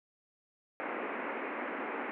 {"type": "band-pass noise", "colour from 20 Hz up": "pink", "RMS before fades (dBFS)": -38, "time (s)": [0.8, 2.11], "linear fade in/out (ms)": 0, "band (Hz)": [240, 2400], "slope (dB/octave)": 48, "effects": []}